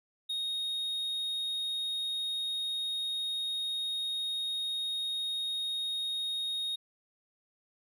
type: tone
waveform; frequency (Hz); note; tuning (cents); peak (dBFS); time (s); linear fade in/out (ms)
triangle; 3729; A#7; 0; -30; 0.29-6.76; 10
effects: none